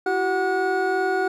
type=tone cluster; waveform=triangle; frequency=338.8 / 381.7 / 741 / 1452 Hz; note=E4 / G4 / F#5 / F#6; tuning=+48 / -46 / +2 / -33 cents; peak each=-28 / -21 / -23 / -25 dBFS; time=0.06-1.28 s; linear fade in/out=5 ms; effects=none